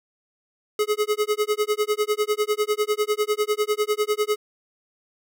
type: tone with tremolo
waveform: square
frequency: 422.1 Hz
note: G#4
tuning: 28 cents sharp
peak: -18 dBFS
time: 0.79-4.36 s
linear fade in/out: 2 ms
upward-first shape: sine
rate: 10 Hz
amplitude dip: 100%
effects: none